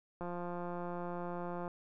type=click train; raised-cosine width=1 ms; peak=-28 dBFS; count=258; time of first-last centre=0.21-1.679 s; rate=175 Hz; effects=none